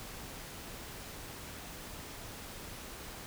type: silence
effects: pink hiss -46 dBFS RMS until 3.26 s